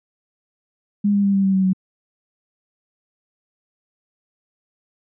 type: tone with pitch steps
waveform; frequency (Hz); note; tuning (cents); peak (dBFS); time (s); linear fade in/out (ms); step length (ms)
sine; 204.3 / 201.4 / 198.48 / 195.64 / 192.83 / 190.07 / 187.34; G#3 / G3 / G3 / G3 / G3 / F#3 / F#3; -28 / +47 / +22 / -3 / -28 / +47 / +22; -14; 1.04-1.733; 10; 99
effects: none

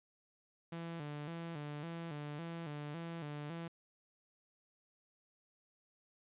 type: tone with vibrato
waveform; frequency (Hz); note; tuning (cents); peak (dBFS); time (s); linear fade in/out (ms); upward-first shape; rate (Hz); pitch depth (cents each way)
sawtooth; 157.1; D#3; +17; -38; 0.72-3.68; 5; square; 1.8; 110
effects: resampled to 8000 Hz

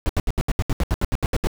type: noise bursts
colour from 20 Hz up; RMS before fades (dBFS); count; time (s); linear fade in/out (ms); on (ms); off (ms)
brown; -19; 14; 0.06-1.471; 0; 33; 73
effects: none

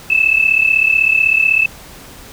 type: tone pair together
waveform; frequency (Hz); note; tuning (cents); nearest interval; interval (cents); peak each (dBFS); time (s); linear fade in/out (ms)
sine; 2601 / 2637; E7 / E7; -24 / 0; unison; 24; -13 / -12; 0.1-1.66; 5
effects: pink hiss -37 dBFS RMS until 2.32 s

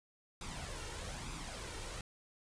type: noise with flanger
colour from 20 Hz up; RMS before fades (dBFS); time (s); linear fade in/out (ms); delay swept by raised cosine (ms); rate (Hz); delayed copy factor
pink; -44; 0.41-2.01; 2; 0.81 to 2.21; 1.1; +0.55
effects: resampled to 22050 Hz

